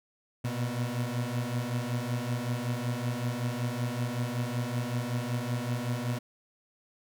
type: beating tone pair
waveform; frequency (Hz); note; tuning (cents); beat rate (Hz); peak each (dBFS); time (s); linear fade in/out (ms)
30% pulse; 118.9 / 124.2; A#2 / B2; +35 / +10; 5.3; -30; 0.44-6.19; 10
effects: none

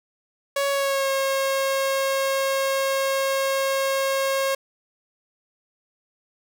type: tone with pitch glide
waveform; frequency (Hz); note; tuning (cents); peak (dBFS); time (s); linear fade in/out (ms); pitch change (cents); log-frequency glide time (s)
sawtooth; 558 to 541.5; C#5 to C#5; +11 to -41; -17; 0.56-4.55; 5; -52; 0.7-1.09
effects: none

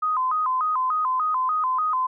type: tone with vibrato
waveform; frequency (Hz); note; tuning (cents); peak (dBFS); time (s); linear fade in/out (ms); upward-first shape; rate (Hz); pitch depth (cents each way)
sine; 1132; C#6; +36; -20; 0.02-2.07; 10; square; 3.4; 170
effects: none

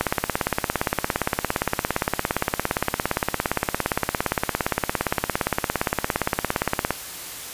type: click train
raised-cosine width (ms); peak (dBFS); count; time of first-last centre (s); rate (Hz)
0.5; -4; 121; 0.01-6.907; 17.4
effects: white hiss -35 dBFS RMS until 7.53 s + resampled to 32000 Hz

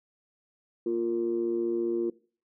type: tone with amplitude modulation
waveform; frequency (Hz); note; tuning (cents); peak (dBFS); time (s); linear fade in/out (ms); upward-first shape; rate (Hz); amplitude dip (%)
sine; 349.2; F4; 0; -21; 0.86-2.1; 5; sine; 115; 80
effects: noise-tail reverb RT60 0.4 s tail -20 dB re dry + tanh soft clip ceiling -17 dBFS

